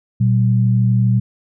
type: tone pair together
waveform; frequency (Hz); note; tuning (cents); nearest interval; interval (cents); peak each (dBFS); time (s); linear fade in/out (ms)
sine; 119.31 / 191.7; A#2 / G3; +41 / -38; minor sixth; 821; -12 / -18; 0.2-1.2; 10
effects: none